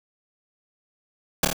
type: noise with echo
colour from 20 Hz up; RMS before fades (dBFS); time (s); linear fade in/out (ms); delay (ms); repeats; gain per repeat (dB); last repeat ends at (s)
pink; -17; 1.43-1.45; 5; 27; 3; -3; 1.531
effects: none